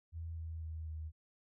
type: tone with pitch steps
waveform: sine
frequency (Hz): 82.41 / 81.13 / 79.88 / 78.64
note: E2 / E2 / D#2 / D#2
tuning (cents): 0 / -27 / +46 / +19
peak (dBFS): -40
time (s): 0.12-1.12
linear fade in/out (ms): 50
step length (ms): 250
effects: none